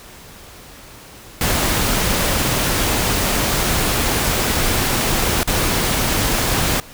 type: noise with dropouts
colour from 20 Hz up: pink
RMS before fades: -18 dBFS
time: 1.41-6.8 s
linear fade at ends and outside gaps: 1 ms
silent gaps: 5.432-5.475 s
effects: pink hiss -40 dBFS RMS until 6.93 s